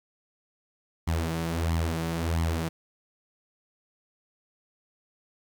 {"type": "tone with flanger", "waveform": "sawtooth", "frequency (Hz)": 82.41, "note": "E2", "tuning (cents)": 0, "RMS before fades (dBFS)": -28, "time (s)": [1.07, 2.69], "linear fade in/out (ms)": 10, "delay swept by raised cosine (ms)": [0.94, 6.84], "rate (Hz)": 1.5, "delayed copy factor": 0.65, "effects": ["10-bit"]}